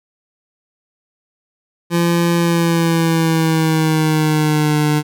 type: tone with pitch glide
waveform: 25% pulse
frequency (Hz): 170.9 to 150.51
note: F3 to D3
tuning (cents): -37 to +43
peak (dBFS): -9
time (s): 1.9-5.03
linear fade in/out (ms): 50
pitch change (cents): -220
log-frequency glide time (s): 2.36-4.77
effects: none